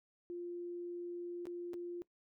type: tone with dropouts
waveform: sine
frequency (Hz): 349.2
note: F4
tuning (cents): 0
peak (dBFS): -40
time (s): 0.3-2.02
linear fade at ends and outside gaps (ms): 0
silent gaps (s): 1.455-1.469 / 1.734-1.74
effects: noise-tail reverb RT60 0.1 s tail -20 dB re dry

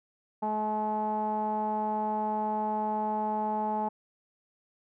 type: tone with low-pass filter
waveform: sawtooth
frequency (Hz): 214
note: A3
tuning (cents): -48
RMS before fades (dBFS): -30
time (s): 0.42-3.89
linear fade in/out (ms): 10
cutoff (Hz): 840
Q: 8.7
effects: none

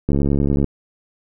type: click train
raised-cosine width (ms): 3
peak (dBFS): -6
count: 40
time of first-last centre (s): 0.09-0.643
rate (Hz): 70.5
effects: none

